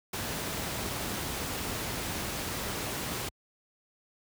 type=noise; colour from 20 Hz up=pink; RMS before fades=-34 dBFS; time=0.13-3.29 s; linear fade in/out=5 ms; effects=high-pass 60 Hz 12 dB/octave